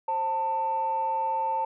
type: tone pair together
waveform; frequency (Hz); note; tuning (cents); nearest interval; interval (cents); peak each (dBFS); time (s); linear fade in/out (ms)
sine; 530.4 / 892; C5 / A5; +23 / +23; major sixth; 900; -33 / -24; 0.08-1.65; 5
effects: tanh soft clip ceiling -19 dBFS